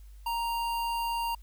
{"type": "tone with notch filter", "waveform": "square", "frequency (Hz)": 932, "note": "A#5", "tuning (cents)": -1, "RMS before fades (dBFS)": -31, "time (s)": [0.26, 1.35], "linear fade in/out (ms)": 5, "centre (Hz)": 6900, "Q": 1.9, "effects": ["added 50 Hz sine -46 dBFS peak until 1.42 s", "white hiss -66 dBFS RMS until 1.42 s"]}